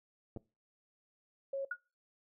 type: clicks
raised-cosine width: 2 ms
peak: -31 dBFS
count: 2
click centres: 0.363 / 0.372 s
type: tone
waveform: sine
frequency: 547 Hz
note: C#5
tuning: 23 cents flat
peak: -34 dBFS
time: 1.53-1.65 s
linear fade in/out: 5 ms
type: tone with exponential decay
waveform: sine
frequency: 1448 Hz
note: F#6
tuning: 38 cents flat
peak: -31 dBFS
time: 1.71-1.79 s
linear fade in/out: 5 ms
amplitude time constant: 16 ms
effects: noise-tail reverb RT60 0.3 s tail -22 dB re dry